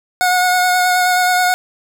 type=tone with vibrato; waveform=25% pulse; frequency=727 Hz; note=F#5; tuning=31 cents flat; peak=-8 dBFS; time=0.21-1.54 s; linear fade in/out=0 ms; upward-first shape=sine; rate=9.4 Hz; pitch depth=16 cents each way; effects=7-bit